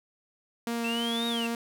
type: tone with vibrato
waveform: sawtooth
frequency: 232.8 Hz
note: A#3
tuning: 2 cents flat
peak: -25 dBFS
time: 0.67-1.55 s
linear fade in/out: 2 ms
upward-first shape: sine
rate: 3.6 Hz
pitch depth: 10 cents each way
type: exponential two-way sweep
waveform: triangle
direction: up then down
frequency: 2637 to 3800 to 2637 Hz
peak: -30 dBFS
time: 0.84-1.47 s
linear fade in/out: 5 ms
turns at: 1.27 s
effects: none